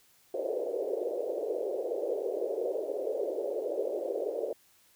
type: band-pass noise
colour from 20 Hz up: white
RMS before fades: -33 dBFS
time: 0.34-4.53 s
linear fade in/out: 2 ms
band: 380 to 570 Hz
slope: 48 dB/octave
effects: white hiss -64 dBFS RMS until 4.95 s